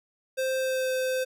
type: tone with pitch glide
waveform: square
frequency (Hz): 523.3 to 516.4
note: C5 to C5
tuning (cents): 0 to -23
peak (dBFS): -26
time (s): 0.37-1.25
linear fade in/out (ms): 20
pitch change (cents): -23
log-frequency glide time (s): 0.59-0.92
effects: none